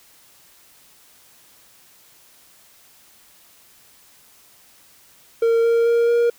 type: tone with pitch steps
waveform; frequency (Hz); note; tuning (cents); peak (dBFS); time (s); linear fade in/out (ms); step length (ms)
triangle; 460 / 464 / 468 / 472.1; A#4 / A#4 / A#4 / A#4; -23 / -8 / +7 / +22; -12; 5.42-6.3; 5; 220
effects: white hiss -52 dBFS RMS until 6.38 s